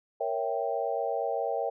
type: chord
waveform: sine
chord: A# diminished seventh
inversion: none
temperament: equal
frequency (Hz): 466.2 / 554.4 / 659.3 / 784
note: A#4 / C#5 / E5 / G5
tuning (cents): 0 / 0 / 0 / 0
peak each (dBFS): -33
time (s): 0.2-1.7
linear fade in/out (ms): 10
effects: none